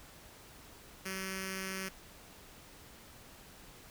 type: tone with notch filter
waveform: 5% pulse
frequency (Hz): 190.3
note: F#3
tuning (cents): +49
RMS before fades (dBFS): -40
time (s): 1.05-1.89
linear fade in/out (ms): 10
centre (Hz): 800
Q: 0.56
effects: pink hiss -55 dBFS RMS until 3.9 s